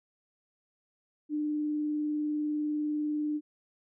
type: tone with vibrato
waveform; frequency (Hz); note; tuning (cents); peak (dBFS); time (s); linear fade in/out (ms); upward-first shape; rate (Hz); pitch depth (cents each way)
sine; 300; D4; +37; -28; 1.29-3.41; 50; sine; 20; 20
effects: none